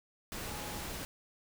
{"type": "tone in noise", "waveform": "sine", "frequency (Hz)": 836, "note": "G#5", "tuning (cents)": 11, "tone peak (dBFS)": -49, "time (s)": [0.47, 0.84], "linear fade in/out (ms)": 0, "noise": "pink", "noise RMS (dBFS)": -41, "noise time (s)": [0.32, 1.05], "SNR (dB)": -11, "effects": []}